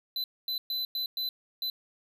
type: tone bursts at uneven times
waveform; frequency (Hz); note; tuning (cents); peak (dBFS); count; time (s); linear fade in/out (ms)
square; 4018; B7; +29; -30; 6; 0.16-0.24 / 0.48-0.58 / 0.7-0.85 / 0.95-1.06 / 1.17-1.29 / 1.62-1.7; 2
effects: none